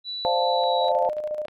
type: tone with pitch glide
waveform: sine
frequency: 3951 to 3906 Hz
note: B7 to B7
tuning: 0 to -20 cents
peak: -29 dBFS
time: 0.04-0.92 s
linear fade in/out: 50 ms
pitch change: -20 cents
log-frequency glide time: 0.5-0.74 s
type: chord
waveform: sine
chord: D minor seventh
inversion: third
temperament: equal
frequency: 523.3 / 587.3 / 698.5 / 880 Hz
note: C5 / D5 / F5 / A5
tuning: 0 / 0 / 0 / 0 cents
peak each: -24 / -30 / -24 / -25 dBFS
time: 0.25-1.09 s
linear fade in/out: 0 ms
type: clicks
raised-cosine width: 0.3 ms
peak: -30 dBFS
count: 9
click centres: 0.637 / 0.886 / 0.95 / 1.05 / 1.098 / 1.184 / 1.276 / 1.451 / 1.483 s
type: tone with tremolo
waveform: sine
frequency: 606 Hz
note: D#5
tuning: 46 cents flat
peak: -24 dBFS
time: 0.81-1.46 s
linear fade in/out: 5 ms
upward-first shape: square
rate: 14 Hz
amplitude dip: 50%
effects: none